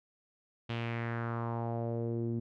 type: tone with low-pass filter sweep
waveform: sawtooth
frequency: 116.54 Hz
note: A#2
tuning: in tune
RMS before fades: -35 dBFS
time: 0.69-2.4 s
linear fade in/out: 10 ms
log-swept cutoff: 3200 to 280 Hz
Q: 2.8
effects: none